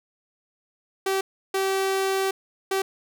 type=tone bursts at uneven times; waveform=sawtooth; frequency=385.8 Hz; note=G4; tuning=28 cents flat; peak=-18 dBFS; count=3; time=1.06-1.21 / 1.54-2.31 / 2.71-2.82 s; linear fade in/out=5 ms; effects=none